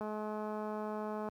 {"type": "click train", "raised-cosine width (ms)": 1, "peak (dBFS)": -27, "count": 273, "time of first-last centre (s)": [0.01, 1.287], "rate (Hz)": 213, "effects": ["high-pass 80 Hz 12 dB/octave", "11-bit"]}